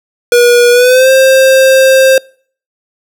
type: tone with pitch glide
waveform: square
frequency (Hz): 482.1 to 528.8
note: B4 to C5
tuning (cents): -42 to +18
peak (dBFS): -4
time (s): 0.32-2.18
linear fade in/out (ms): 2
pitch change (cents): +160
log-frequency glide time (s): 0.71-1.1
effects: noise-tail reverb RT60 0.5 s tail -26 dB re dry